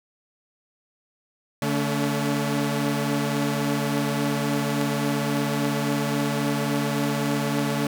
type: tone cluster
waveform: sawtooth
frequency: 143.9 / 220 / 284.2 Hz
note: D3 / A3 / C#4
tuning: -35 / 0 / +43 cents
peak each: -23 dBFS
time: 1.62-7.87 s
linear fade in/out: 2 ms
effects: none